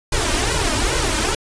pink noise with flanger, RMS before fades -19 dBFS, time 0.12-1.35 s, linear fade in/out 5 ms, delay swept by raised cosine 2 to 3.3 ms, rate 2.4 Hz, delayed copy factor +0.8, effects resampled to 22050 Hz

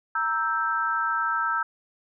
sine chord, E diminished, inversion second, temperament equal, 932.3 / 1318.5 / 1568 Hz, Bb5 / E6 / G6, 0 / 0 / 0 cents, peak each -30 / -25 / -28 dBFS, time 0.15-1.63 s, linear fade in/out 5 ms, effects none

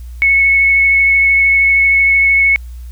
sine tone with vibrato, 2202 Hz, C#7, 12 cents flat, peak -7 dBFS, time 0.22-2.56 s, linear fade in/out 0 ms, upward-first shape triangle, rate 13 Hz, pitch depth 12 cents each way, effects added 60 Hz sine -26 dBFS peak until 2.91 s + white hiss -50 dBFS RMS until 2.91 s

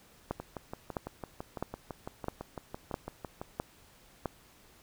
two click trains, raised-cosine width 1 ms, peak -18 / -24 dBFS, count 7 / 19, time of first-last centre 0.31-4.257 / 0.4-3.415 s, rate 1.52 / 5.97 Hz, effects pink hiss -60 dBFS RMS until 4.82 s

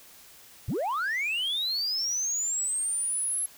sine linear sweep, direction up, 70.4 to 11160 Hz, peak -24 dBFS, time 0.68-3.46 s, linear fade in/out 5 ms, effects tanh soft clip ceiling -25 dBFS + white hiss -52 dBFS RMS until 3.57 s

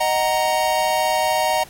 square chord, D# minor, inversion none, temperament just, 622.3 / 746.7 / 933.4 Hz, D#5 / F#5 / A#5, 0 / +16 / +2 cents, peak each -22 dBFS, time 0-1.64 s, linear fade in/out 10 ms, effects pink hiss -43 dBFS RMS until 1.69 s + MP3 64 kbps

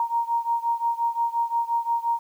sine beating tone pair, 931 / 936.7 Hz, A#5 / A#5, -2 / +8 cents, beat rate 5.7 Hz, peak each -24 / -26 dBFS, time 0-2.19 s, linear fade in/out 2 ms, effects 9-bit

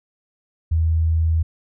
sine tone, 81 Hz, E2, 30 cents flat, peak -15 dBFS, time 0.71-1.43 s, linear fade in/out 10 ms, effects none

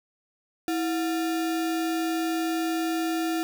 sine tone with sample-and-hold, 326.5 Hz, E4, 17 cents flat, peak -24 dBFS, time 0.68-3.43 s, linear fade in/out 0 ms, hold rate 1050 Hz, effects none

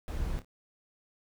brown noise with echo, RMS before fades -33 dBFS, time 0.08-0.39 s, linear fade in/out 0 ms, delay 28 ms, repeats 2, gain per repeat -11 dB, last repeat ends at 0.446 s, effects none

